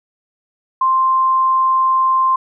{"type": "tone", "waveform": "sine", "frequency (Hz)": 1050, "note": "C6", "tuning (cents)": 6, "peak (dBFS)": -11, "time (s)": [0.81, 2.36], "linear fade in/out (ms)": 5, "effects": []}